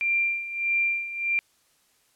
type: tone with tremolo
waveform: sine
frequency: 2375 Hz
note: D7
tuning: 19 cents sharp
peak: -20 dBFS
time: 0.01-1.39 s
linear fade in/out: 0 ms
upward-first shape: sine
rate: 1.6 Hz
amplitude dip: 75%
effects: white hiss -65 dBFS RMS until 2.15 s + low-pass 12000 Hz 12 dB/octave